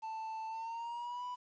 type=tone with pitch glide; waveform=triangle; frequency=885 to 987.7 Hz; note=A5 to B5; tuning=+10 to 0 cents; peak=-37 dBFS; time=0.02-1.36 s; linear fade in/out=20 ms; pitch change=+190 cents; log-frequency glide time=0.47-1.24 s; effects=resampled to 16000 Hz + 11-bit